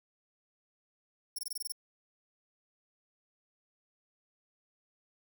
5% pulse tone bursts, 5480 Hz, F8, 34 cents flat, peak -29 dBFS, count 8, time 1.36-1.722 s, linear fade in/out 5 ms, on 26 ms, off 22 ms, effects none

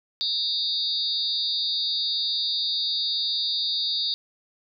sine tone cluster, 3641 / 3862 / 4413 / 4761 Hz, A#7 / B7 / C#8 / D8, -41 / -39 / -9 / +23 cents, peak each -29 dBFS, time 0.21-4.14 s, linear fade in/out 0 ms, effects none

